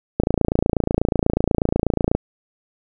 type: click train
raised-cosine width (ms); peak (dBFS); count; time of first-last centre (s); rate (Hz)
2; -3; 56; 0.2-2.15; 28.2
effects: none